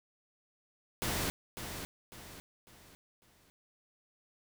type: noise with echo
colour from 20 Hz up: pink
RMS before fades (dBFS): -34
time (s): 1.02-1.3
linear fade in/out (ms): 0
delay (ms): 550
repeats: 4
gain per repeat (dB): -8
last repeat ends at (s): 3.5
effects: none